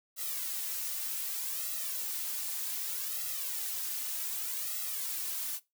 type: noise with flanger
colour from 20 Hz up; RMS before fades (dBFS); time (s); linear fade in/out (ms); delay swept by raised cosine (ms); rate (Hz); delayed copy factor
blue; -36; 0.16-5.6; 50; 1.5 to 3.4; 0.65; +0.95
effects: noise-tail reverb RT60 0.2 s tail -19 dB re dry